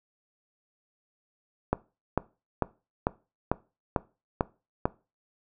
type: click train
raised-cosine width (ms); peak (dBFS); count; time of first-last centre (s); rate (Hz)
1; -9; 8; 1.73-4.855; 2.24
effects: noise-tail reverb RT60 0.3 s tail -20 dB re dry